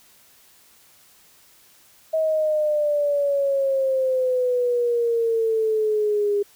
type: exponential sweep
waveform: sine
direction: down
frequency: 640 to 405 Hz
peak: -18 dBFS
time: 2.13-6.43 s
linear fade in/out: 10 ms
effects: white hiss -54 dBFS RMS until 6.55 s